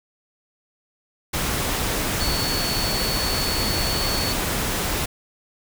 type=tone in noise; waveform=sine; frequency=4435 Hz; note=C#8; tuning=in tune; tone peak=-26 dBFS; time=2.2-4.33 s; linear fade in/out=10 ms; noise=pink; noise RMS=-24 dBFS; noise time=1.33-5.06 s; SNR=-5 dB; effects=none